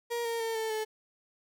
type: tone with pitch steps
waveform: 35% pulse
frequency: 472.1 / 462.4 / 452.9 / 443.5 / 434.4 Hz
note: A#4 / A#4 / A#4 / A4 / A4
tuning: +22 / -14 / -50 / +14 / -22 cents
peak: -29 dBFS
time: 0.1-0.85 s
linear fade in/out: 20 ms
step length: 150 ms
effects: none